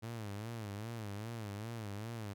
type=tone with vibrato; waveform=sawtooth; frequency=108.4 Hz; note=A2; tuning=25 cents flat; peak=-37 dBFS; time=0.02-2.34 s; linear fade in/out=20 ms; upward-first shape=sine; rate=2.5 Hz; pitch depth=140 cents each way; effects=none